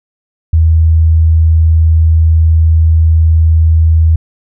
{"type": "tone", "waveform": "sine", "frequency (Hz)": 80.6, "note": "E2", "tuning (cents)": -38, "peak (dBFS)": -4, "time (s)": [0.53, 4.16], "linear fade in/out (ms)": 5, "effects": []}